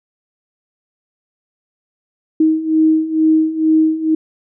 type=beating tone pair; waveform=sine; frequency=314.4 / 316.6 Hz; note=D#4 / D#4; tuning=+18 / +30 cents; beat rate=2.2 Hz; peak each=-16 / -12 dBFS; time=2.4-4.15 s; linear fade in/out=5 ms; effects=none